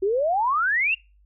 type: exponential sweep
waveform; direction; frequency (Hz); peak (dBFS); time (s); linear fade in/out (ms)
sine; up; 370 to 2835; -19; 0.02-0.95; 10
effects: noise-tail reverb RT60 0.3 s tail -25 dB re dry + added 50 Hz sine -54 dBFS peak until 1.25 s